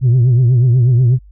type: tone with vibrato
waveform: sine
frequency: 123.47 Hz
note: B2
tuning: in tune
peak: -5 dBFS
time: 0.01-1.19 s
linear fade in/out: 50 ms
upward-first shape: triangle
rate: 8.2 Hz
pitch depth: 130 cents each way
effects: tanh soft clip ceiling -6 dBFS + added 50 Hz sine -38 dBFS peak until 1.31 s